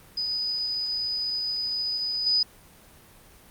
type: tone with level steps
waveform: sine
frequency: 4978 Hz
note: D#8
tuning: in tune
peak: -25 / -19 dBFS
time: 0.17-2.43 s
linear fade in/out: 5 ms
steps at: 2.26 s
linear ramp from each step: 10 ms
effects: pink hiss -52 dBFS RMS until 3.5 s + Opus 32 kbps